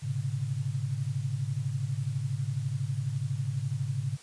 sine tone cluster, 106.6 / 128.5 / 140.6 Hz, G#2 / C3 / C#3, +46 / -31 / +25 cents, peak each -34 / -33 / -32 dBFS, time 0.02-4.17 s, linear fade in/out 20 ms, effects white hiss -52 dBFS RMS until 4.22 s + resampled to 22050 Hz

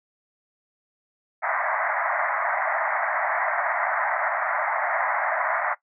pink band-pass noise, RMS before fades -25 dBFS, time 1.42-5.75 s, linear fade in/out 20 ms, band 610 to 2100 Hz, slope 96 dB/octave, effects noise-tail reverb RT60 0.1 s tail -17 dB re dry

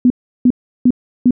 sine tone bursts, 248 Hz, B3, 7 cents sharp, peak -6 dBFS, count 4, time 0.05-1.308 s, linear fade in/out 2 ms, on 52 ms, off 350 ms, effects none

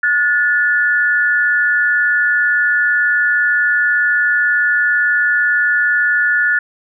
sine tone pair together, 1445.8 / 1741 Hz, F#6 / A6, -40 / -19 cents, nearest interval minor third, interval 321 cents, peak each -14 dBFS, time 0.03-6.59 s, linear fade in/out 5 ms, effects none

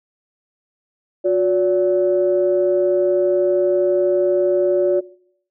sine tone pair together, 361.6 / 574 Hz, F#4 / D5, -40 / -40 cents, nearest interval minor sixth, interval 800 cents, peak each -16 dBFS, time 1.24-5.01 s, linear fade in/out 20 ms, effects noise-tail reverb RT60 0.6 s tail -20 dB re dry + tanh soft clip ceiling -6 dBFS

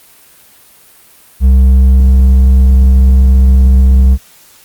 sine tone with hard clipping, 65.41 Hz, C2, in tune, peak -4 dBFS, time 1.4-4.18 s, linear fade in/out 50 ms, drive 4 dB, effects white hiss -42 dBFS RMS until 4.64 s + Opus 32 kbps

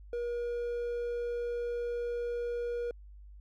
triangle tone, 477.6 Hz, A#4, 42 cents sharp, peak -30 dBFS, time 0.13-2.91 s, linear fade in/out 2 ms, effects added 50 Hz sine -48 dBFS peak until 3.4 s

